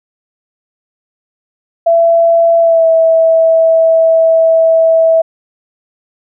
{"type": "tone with pitch glide", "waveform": "sine", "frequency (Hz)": [670, 652.4], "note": ["E5", "E5"], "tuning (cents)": [28, -18], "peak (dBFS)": -5, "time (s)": [1.86, 5.22], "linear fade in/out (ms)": 10, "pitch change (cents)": -46, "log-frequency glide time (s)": [2.6, 2.87], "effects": []}